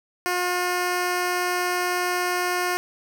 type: tone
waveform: 10% pulse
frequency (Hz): 358.2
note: F4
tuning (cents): +44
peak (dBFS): -14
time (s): 0.26-2.77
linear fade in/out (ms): 0
effects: none